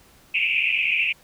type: band-pass noise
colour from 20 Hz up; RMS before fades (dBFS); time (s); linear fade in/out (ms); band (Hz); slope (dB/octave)
white; -22; 0.34-1.13; 10; 2300 to 2700; 96
effects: pink hiss -54 dBFS RMS until 1.23 s